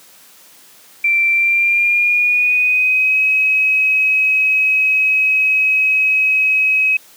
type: tone with pitch glide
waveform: sine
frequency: 2349 to 2547 Hz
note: D7 to D#7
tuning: 0 to +40 cents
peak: -11 dBFS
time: 1.04-6.97 s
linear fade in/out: 5 ms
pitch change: +140 cents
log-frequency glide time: 1.32-3.2 s
effects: white hiss -45 dBFS RMS until 7.16 s + high-pass 150 Hz 12 dB/octave